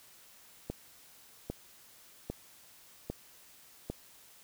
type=click train; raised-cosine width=2 ms; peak=-22 dBFS; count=5; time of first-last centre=0.7-3.9 s; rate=1.25 Hz; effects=white hiss -58 dBFS RMS until 4.43 s